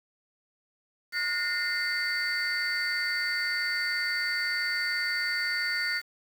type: tone cluster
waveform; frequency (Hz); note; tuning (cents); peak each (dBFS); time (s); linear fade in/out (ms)
sine; 1437 / 1826 / 2085 / 4543; F6 / A#6 / C7 / C#8; +49 / -36 / -7 / +42; -31; 1.12-6.02; 50
effects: tanh soft clip ceiling -21 dBFS + 8-bit